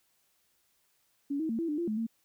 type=tone with pitch steps; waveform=sine; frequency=282.4 / 318.7 / 227 / 332.7 / 297.7 / 342.5 / 215 / 226.8 Hz; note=C#4 / D#4 / A#3 / E4 / D4 / F4 / A3 / A#3; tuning=+32 / +42 / -46 / +16 / +24 / -34 / -40 / -47 cents; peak=-29 dBFS; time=1.3-2.068 s; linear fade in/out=10 ms; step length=96 ms; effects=white hiss -72 dBFS RMS until 2.24 s